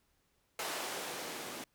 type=noise with band-pass filter sweep; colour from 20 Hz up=blue; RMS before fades=-41 dBFS; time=0.59-1.64 s; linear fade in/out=2 ms; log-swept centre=530 to 240 Hz; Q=0.91; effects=pink hiss -75 dBFS RMS until 1.74 s